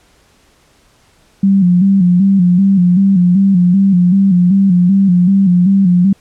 sine tone with vibrato, 186.5 Hz, F#3, 14 cents sharp, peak -6 dBFS, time 1.43-6.13 s, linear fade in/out 5 ms, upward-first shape square, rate 2.6 Hz, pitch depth 84 cents each way, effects pink hiss -51 dBFS RMS until 6.2 s + low-pass 10000 Hz 12 dB/octave

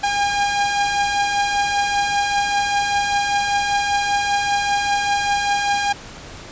sawtooth beating tone pair, 806 / 811.1 Hz, G5 / G#5, +48 / -41 cents, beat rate 5.1 Hz, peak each -22 / -14 dBFS, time 0.03-5.93 s, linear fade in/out 10 ms, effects pink hiss -37 dBFS RMS until 6.51 s + resampled to 16000 Hz

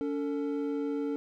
triangle tone pair together, 283.9 / 448.8 Hz, C#4 / A4, +41 / +34 cents, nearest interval minor sixth, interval 793 cents, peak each -29 / -32 dBFS, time 0.01-1.16 s, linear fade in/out 0 ms, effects none

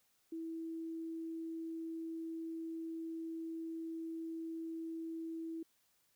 sine tone, 326.9 Hz, E4, 14 cents flat, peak -40 dBFS, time 0.32-5.63 s, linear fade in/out 5 ms, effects white hiss -75 dBFS RMS until 6.15 s

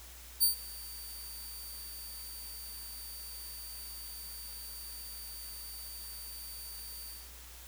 5% pulse tone with ADSR envelope, 4605 Hz, D8, 35 cents flat, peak -15 dBFS, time 0.4-7.32 s, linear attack 29 ms, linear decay 120 ms, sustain -22 dB, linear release 230 ms, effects added 60 Hz sine -52 dBFS peak until 7.67 s + white hiss -52 dBFS RMS until 7.67 s

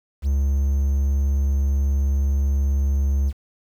triangle tone, 69.3 Hz, C#2, in tune, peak -15 dBFS, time 0.22-3.33 s, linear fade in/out 50 ms, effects 8-bit

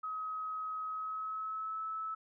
sine tone with pitch glide, 1271 to 1303.7 Hz, D#6 to E6, +36 to -20 cents, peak -36 dBFS, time 0.03-2.15 s, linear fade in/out 10 ms, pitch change +44 cents, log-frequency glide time 0.86-1.81 s, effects none

